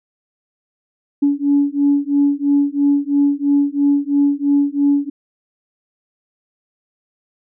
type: beating tone pair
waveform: sine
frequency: 283 / 286 Hz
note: C#4 / D4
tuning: +36 / -46 cents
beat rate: 3 Hz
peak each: -15 dBFS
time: 1.22-5.1 s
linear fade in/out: 10 ms
effects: tanh soft clip ceiling -5 dBFS